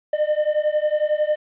triangle beating tone pair, 600 / 611 Hz, D5 / D#5, +37 / -32 cents, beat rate 11 Hz, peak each -19 dBFS, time 0.13-1.36 s, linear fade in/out 5 ms, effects resampled to 8000 Hz + 9-bit

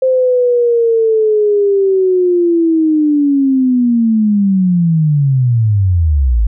sine linear sweep, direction down, 523 to 50.2 Hz, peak -8 dBFS, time 0.02-6.47 s, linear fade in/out 5 ms, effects none

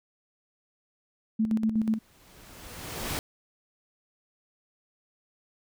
sine tone with tremolo, 220 Hz, A3, in tune, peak -21 dBFS, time 1.39-1.99 s, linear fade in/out 10 ms, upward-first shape square, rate 8.2 Hz, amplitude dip 60%
pink noise with exponential growth, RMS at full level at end -30 dBFS, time 1.76-3.19 s, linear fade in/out 0 ms, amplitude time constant 310 ms
effects none

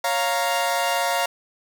sawtooth chord, Bb minor, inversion first, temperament equal, 554.4 / 698.5 / 932.3 Hz, Db5 / F5 / Bb5, 0 / 0 / 0 cents, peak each -23 / -20 / -21 dBFS, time 0.04-1.26 s, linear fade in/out 5 ms, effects none

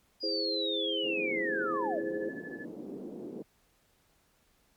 sine linear sweep, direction down, 4937 to 466.2 Hz, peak -31 dBFS, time 0.2-2.03 s, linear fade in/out 50 ms
sine chord, E augmented, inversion none, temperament equal, 329.6 / 415.3 / 523.3 Hz, E4 / G#4 / B#4, 0 / 0 / 0 cents, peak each -36 dBFS, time 0.23-2.29 s, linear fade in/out 5 ms
white band-pass noise, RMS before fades -42 dBFS, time 1.03-3.43 s, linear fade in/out 10 ms, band 210 to 400 Hz, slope 24 dB/octave
sine tone with tremolo, 1728 Hz, A6, 32 cents flat, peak -40 dBFS, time 1.52-2.65 s, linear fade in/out 2 ms, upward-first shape triangle, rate 13 Hz, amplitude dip 90%
effects pink hiss -69 dBFS RMS until 4.76 s + MP3 96 kbps

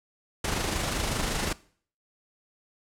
pink noise with amplitude modulation, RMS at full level -27 dBFS, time 0.44-1.53 s, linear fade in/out 5 ms, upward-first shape sine, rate 25.3 Hz, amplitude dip 40%, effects noise-tail reverb RT60 0.5 s tail -20 dB re dry + low-pass 10000 Hz 12 dB/octave

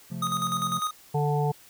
triangle chord, F major, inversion second, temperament equal with one note detuned, 133.02 / 174.61 / 220 Hz, C3 / F3 / A3, +29 / 0 / 0 cents, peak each -35 / -32 / -37 dBFS, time 0.1-0.8 s, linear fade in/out 20 ms
square tone with tremolo, 1244.5 Hz, D#6, in tune, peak -25 dBFS, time 0.22-0.91 s, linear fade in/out 5 ms, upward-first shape square, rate 10 Hz, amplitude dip 55%
harmonic tone, 146.83 Hz, D3, in tune, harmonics 1 / 3 / 5 / 6, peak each -24 / -29 / -31 / -32 dBFS, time 1.14-1.52 s, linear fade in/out 10 ms
effects white hiss -53 dBFS RMS until 1.69 s

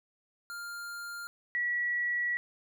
square / sine tone pair in turn, 1400 / 1934.7 Hz, F6 / B6, +4 / -36 cents, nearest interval tritone, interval 560 cents, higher second, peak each -39 / -28 dBFS, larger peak second, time 0.5-1.27 / 1.55-2.37 s, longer second, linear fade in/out 0 ms, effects none

